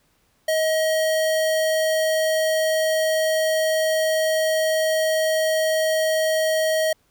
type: tone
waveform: square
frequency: 633 Hz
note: D#5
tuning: 30 cents sharp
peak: -19 dBFS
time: 0.48-6.93 s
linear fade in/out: 5 ms
effects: pink hiss -64 dBFS RMS until 7.1 s